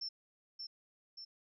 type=tone with echo; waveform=sine; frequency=5370 Hz; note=E8; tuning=31 cents sharp; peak=-38 dBFS; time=0.01-0.09 s; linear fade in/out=10 ms; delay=580 ms; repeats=2; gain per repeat=-4 dB; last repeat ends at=1.25 s; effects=none